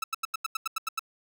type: tone bursts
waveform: sawtooth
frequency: 1310 Hz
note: E6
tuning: 11 cents flat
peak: -23 dBFS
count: 10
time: 0.02-0.994 s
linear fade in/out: 5 ms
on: 20 ms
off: 86 ms
effects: none